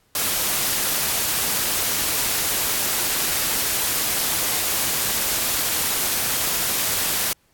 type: noise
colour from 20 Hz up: white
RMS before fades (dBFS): -22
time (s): 0.15-7.33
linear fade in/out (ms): 2
effects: pink hiss -62 dBFS RMS until 7.53 s + AAC 64 kbps